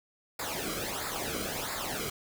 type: noise with flanger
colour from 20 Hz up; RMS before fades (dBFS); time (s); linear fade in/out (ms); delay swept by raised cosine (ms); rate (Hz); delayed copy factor
pink; -35; 0.39-2.1; 5; 0.33 to 1.13; 1.5; -0.75
effects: none